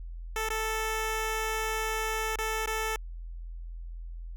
10% pulse tone with dropouts, 439.9 Hz, A4, in tune, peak -21 dBFS, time 0.36-2.96 s, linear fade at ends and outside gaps 1 ms, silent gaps 0.488-0.503 / 2.357-2.387 / 2.659-2.674 s, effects added 42 Hz sine -37 dBFS peak until 4.36 s

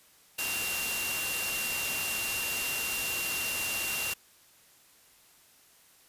sine tone in noise, 2764 Hz, F7, 19 cents flat, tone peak -33 dBFS, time 0.38-4.14 s, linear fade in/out 10 ms, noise white, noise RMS -33 dBFS, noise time 0.38-4.14 s, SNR -3 dB, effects white hiss -60 dBFS RMS until 6.08 s + resampled to 32000 Hz

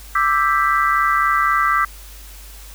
sine chord, E minor seventh, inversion third, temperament equal with one note detuned, 1174.7 / 1318.5 / 1579.8 / 1975.5 Hz, D6 / E6 / G6 / B6, 0 / 0 / +13 / 0 cents, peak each -17 / -19 / -22 / -22 dBFS, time 0.15-1.85 s, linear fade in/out 5 ms, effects added 50 Hz sine -37 dBFS peak until 2.74 s + white hiss -42 dBFS RMS until 2.74 s

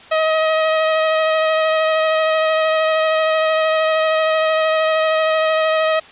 sawtooth tone with vibrato, 633 Hz, D#5, 30 cents sharp, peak -10 dBFS, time 0.11-6 s, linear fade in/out 10 ms, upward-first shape sine, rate 13 Hz, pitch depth 13 cents each way, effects white hiss -41 dBFS RMS until 6.11 s + resampled to 8000 Hz

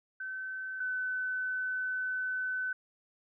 sine tone pair in turn, 1530 / 1511.6 Hz, G6 / F#6, -42 / +37 cents, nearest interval unison, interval 21 cents, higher first, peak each -36 / -31 dBFS, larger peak second, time 0.2-0.8 / 0.8-2.73 s, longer second, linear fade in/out 5 ms, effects none

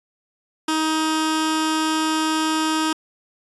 15% pulse tone with notch filter, 314.9 Hz, D#4, 21 cents sharp, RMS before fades -21 dBFS, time 0.68-2.93 s, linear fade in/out 5 ms, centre 660 Hz, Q 1.5, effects resampled to 24000 Hz

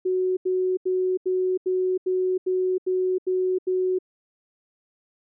sine tone bursts, 370 Hz, F#4, in tune, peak -20 dBFS, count 10, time 0.05-3.988 s, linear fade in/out 10 ms, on 320 ms, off 82 ms, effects none

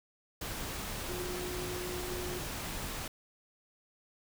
sine tone in noise, 360 Hz, F#4, 47 cents flat, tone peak -39 dBFS, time 1.09-2.39 s, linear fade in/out 5 ms, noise pink, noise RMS -39 dBFS, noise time 0.41-3.08 s, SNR -3 dB, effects none

